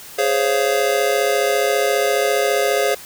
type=chord; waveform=square; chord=Db major seventh; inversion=second; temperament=just; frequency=415.8 / 519.7 / 554.4 / 693 Hz; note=Ab4 / C5 / Db5 / F5; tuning=+2 / -12 / 0 / -14 cents; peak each=-21 / -23 / -22 / -23 dBFS; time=0.18-2.95 s; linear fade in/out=10 ms; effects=white hiss -38 dBFS RMS until 3.05 s